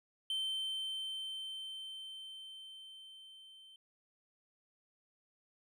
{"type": "tone with level ramp", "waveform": "triangle", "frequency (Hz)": 3100, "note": "G7", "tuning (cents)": -20, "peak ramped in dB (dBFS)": [-32, -54], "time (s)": [0.3, 3.76], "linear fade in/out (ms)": 2, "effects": []}